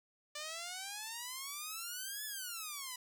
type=exponential two-way sweep; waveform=5% pulse; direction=up then down; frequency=587.3 to 1738 to 978 Hz; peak=-30 dBFS; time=0.35-2.96 s; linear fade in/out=5 ms; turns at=2.25 s; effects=none